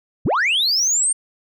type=linear sweep; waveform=sine; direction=up; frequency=38.89 to 8870 Hz; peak=-13 dBFS; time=0.25-1.13 s; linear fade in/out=10 ms; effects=tanh soft clip ceiling -14 dBFS